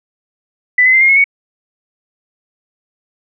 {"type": "tone with pitch steps", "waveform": "sine", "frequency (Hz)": [1991, 2036, 2083, 2130, 2179, 2228], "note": ["B6", "C7", "C7", "C7", "C#7", "C#7"], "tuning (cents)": [14, -48, -8, 30, -30, 8], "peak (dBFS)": -6, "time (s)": [0.78, 1.242], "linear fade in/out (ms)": 5, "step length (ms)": 77, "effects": []}